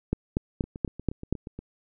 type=two click trains; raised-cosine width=3 ms; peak=-24 / -11 dBFS; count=9 / 6; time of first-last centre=0.64-1.59 / 0.13-1.326 s; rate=8.42 / 4.18 Hz; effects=none